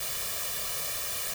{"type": "noise with comb filter", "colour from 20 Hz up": "white", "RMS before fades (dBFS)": -33, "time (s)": [0, 1.34], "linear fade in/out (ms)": 5, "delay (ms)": 1.7, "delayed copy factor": 0.85, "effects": []}